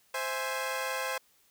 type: chord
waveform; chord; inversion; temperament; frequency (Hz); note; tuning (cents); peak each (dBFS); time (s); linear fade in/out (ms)
15% pulse; C augmented; none; equal; 523.3 / 659.3 / 830.6; C5 / E5 / G#5; 0 / 0 / 0; -27 / -33 / -31; 0.14-1.18; 5
effects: white hiss -66 dBFS RMS until 1.5 s